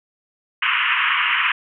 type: band-pass noise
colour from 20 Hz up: white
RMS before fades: -19 dBFS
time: 0.62-1.52 s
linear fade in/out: 5 ms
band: 990 to 3000 Hz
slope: 96 dB/octave
effects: none